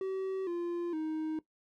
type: tone with pitch steps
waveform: triangle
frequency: 381.6 / 345.9 / 313.6 Hz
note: G4 / F4 / D#4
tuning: -47 / -17 / +14 cents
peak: -30 dBFS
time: 0.01-1.39 s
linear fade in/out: 2 ms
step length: 460 ms
effects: noise-tail reverb RT60 0.1 s tail -17 dB re dry